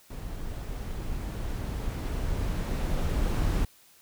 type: noise with level ramp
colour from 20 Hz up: brown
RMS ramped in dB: -37 to -25 dBFS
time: 0.1-3.65 s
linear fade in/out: 5 ms
effects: white hiss -58 dBFS RMS until 4.01 s